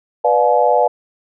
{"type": "chord", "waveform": "sine", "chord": "B diminished seventh", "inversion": "none", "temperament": "just", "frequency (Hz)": [493.9, 592.7, 711.2, 853.4], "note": ["B4", "D5", "F5", "Ab5"], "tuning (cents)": [0, 16, 31, 47], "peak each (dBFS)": -16, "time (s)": [0.24, 0.88], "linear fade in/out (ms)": 10, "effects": []}